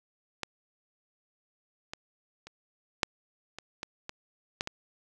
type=clicks; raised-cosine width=0.2 ms; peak=-15 / -20 / -28 / -6 / -23 / -18 / -20 / -12 / -17 dBFS; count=9; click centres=0.433 / 1.935 / 2.47 / 3.032 / 3.586 / 3.831 / 4.094 / 4.609 / 4.674 s; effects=none